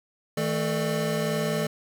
square tone cluster, 159.9 / 220.8 / 437.5 / 598 Hz, D#3 / A3 / A4 / D5, +48 / +6 / -10 / +31 cents, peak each -30 / -32 / -31 / -31 dBFS, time 0.37-1.67 s, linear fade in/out 5 ms, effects none

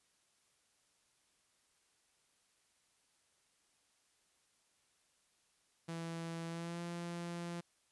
sawtooth tone with pitch glide, 166.1 to 171.86 Hz, E3 to F3, +13 to -28 cents, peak -37 dBFS, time 5.88-7.61 s, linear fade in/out 10 ms, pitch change +59 cents, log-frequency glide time 6.47-6.81 s, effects white hiss -75 dBFS RMS until 7.91 s + resampled to 24000 Hz

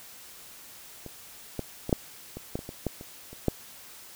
clicks, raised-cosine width 2 ms, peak -26 / -17 / -18 / -7 / -24 / -16 / -25 / -24 / -14 / -28 / -30 / -9 dBFS, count 12, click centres 1.063 / 1.593 / 1.894 / 1.928 / 2.37 / 2.555 / 2.591 / 2.691 / 2.867 / 3.011 / 3.33 / 3.483 s, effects white hiss -48 dBFS RMS until 4.15 s

